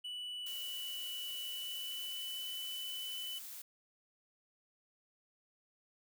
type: tone with pitch glide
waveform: triangle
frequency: 2960 to 2994 Hz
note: F#7 to F#7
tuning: 0 to +20 cents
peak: -39 dBFS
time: 0.04-3.39 s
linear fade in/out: 10 ms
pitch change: +20 cents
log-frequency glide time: 1.32-2.45 s
type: noise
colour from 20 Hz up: blue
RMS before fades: -48 dBFS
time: 0.46-3.62 s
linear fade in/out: 5 ms
effects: none